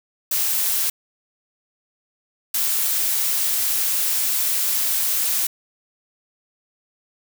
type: noise bursts at uneven times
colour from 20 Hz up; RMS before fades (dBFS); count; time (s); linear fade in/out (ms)
blue; -21; 2; 0.31-0.9 / 2.54-5.47; 5
effects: none